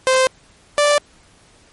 sawtooth tone pair in turn, 520 / 586.1 Hz, C5 / D5, -11 / -4 cents, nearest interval major second, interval 207 cents, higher second, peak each -8 dBFS, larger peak neither, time 0.07-0.27 / 0.78-0.98 s, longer neither, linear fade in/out 0 ms, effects pink hiss -51 dBFS RMS until 1.72 s + MP3 48 kbps

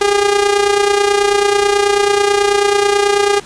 sawtooth tone with amplitude modulation, 405.8 Hz, G#4, 40 cents flat, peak -4 dBFS, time 0.01-3.4 s, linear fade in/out 5 ms, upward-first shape sine, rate 29.2 Hz, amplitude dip 60%, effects pink hiss -37 dBFS RMS until 3.45 s + resampled to 22050 Hz

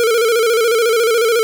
square tone with vibrato, 458.1 Hz, A#4, 30 cents flat, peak -12 dBFS, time 0-1.43 s, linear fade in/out 0 ms, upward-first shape square, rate 14 Hz, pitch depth 66 cents each way, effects none

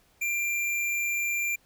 sine tone with hard clipping, 2376 Hz, D7, 20 cents sharp, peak -27 dBFS, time 0.21-1.56 s, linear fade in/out 10 ms, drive 18 dB, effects pink hiss -64 dBFS RMS until 1.65 s

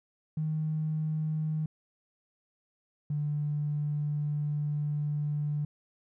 triangle tone pair in turn, 155.56 / 147.98 Hz, D#3 / D3, 0 / +13 cents, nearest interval minor second, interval 87 cents, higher first, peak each -24 dBFS, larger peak neither, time 0.37-1.66 / 3.1-5.65 s, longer second, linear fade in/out 5 ms, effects tanh soft clip ceiling -26 dBFS

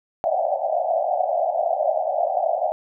pink band-pass noise, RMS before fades -22 dBFS, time 0.24-2.72 s, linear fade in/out 0 ms, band 590 to 770 Hz, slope 96 dB/octave, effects none

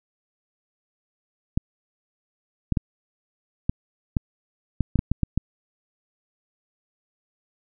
clicks, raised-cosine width 5 ms, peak -8 dBFS, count 11, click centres 1.575 / 2.723 / 2.772 / 3.695 / 4.168 / 4.807 / 4.957 / 4.991 / 5.116 / 5.233 / 5.376 s, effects none

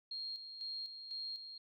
sine tone with tremolo, 4237 Hz, C8, 21 cents sharp, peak -40 dBFS, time 0.11-1.58 s, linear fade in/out 5 ms, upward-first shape square, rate 2 Hz, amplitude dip 55%, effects none

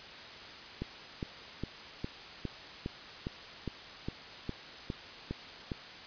click train, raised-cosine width 3 ms, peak -22 dBFS, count 13, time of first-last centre 0.82-5.718 s, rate 2.45 Hz, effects white hiss -47 dBFS RMS until 6.06 s + resampled to 11025 Hz

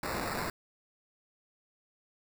white noise with sample-and-hold, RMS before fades -35 dBFS, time 0.03-0.5 s, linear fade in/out 2 ms, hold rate 3150 Hz, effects none

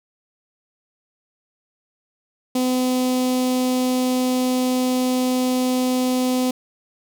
sawtooth tone with notch filter, 253.8 Hz, B3, 47 cents sharp, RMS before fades -20 dBFS, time 2.55-6.51 s, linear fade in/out 5 ms, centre 1600 Hz, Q 0.68, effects none

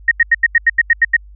sine tone bursts, 1864.7 Hz, A#6, in tune, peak -6 dBFS, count 10, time 0.08-1.166 s, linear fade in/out 5 ms, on 33 ms, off 84 ms, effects added 50 Hz sine -36 dBFS peak until 1.35 s

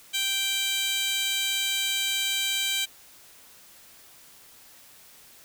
15% pulse tone with high-pass filter, 783 Hz, G5, 2 cents flat, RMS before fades -27 dBFS, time 0.13-2.86 s, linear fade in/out 20 ms, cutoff 3400 Hz, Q 1.5, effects white hiss -52 dBFS RMS until 5.44 s

